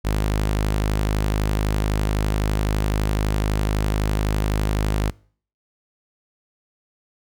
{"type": "tone", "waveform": "sawtooth", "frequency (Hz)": 51.91, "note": "G#1", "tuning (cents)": 0, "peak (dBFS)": -15, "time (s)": [0.04, 5.11], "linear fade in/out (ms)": 20, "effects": ["noise-tail reverb RT60 0.5 s tail -24 dB re dry"]}